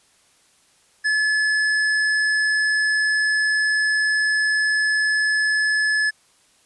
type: tone with tanh clipping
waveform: triangle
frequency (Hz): 1718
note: A6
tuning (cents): -42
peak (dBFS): -19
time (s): 1.04-6.11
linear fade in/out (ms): 20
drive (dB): 16
effects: white hiss -58 dBFS RMS until 6.65 s + resampled to 24000 Hz